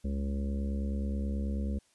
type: harmonic tone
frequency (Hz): 69.3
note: C#2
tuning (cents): 0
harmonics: 1 / 3 / 4 / 5 / 6 / 7 / 8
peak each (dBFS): -31 / -35 / -46 / -49 / -53 / -48 / -49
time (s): 0.04-1.79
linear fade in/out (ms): 10
effects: white hiss -68 dBFS RMS until 1.94 s + resampled to 24000 Hz